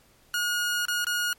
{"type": "tone with dropouts", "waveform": "sawtooth", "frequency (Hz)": 1439, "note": "F#6", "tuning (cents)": -49, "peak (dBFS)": -21, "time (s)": [0.34, 1.33], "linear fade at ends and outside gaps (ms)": 1, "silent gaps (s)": [[0.854, 0.883], [1.045, 1.068]], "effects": ["pink hiss -60 dBFS RMS until 1.38 s", "MP3 64 kbps"]}